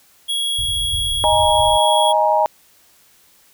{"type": "tone", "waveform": "square", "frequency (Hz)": 3322, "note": "G#7", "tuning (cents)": 0, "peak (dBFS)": -19, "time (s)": [0.28, 2.13], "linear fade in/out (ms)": 20}
{"type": "low-pass noise", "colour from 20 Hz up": "white", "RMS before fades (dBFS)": -29, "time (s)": [0.58, 1.78], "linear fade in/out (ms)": 10, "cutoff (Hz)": 110, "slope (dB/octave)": 48}
{"type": "chord", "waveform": "sine", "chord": "D# suspended fourth", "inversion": "none", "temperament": "equal with one note detuned", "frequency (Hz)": [622.3, 830.6, 942.6], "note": ["D#5", "G#5", "A#5"], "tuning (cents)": [0, 0, 19], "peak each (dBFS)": -17, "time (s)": [1.24, 2.46], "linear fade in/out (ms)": 0}
{"effects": ["white hiss -53 dBFS RMS until 3.53 s"]}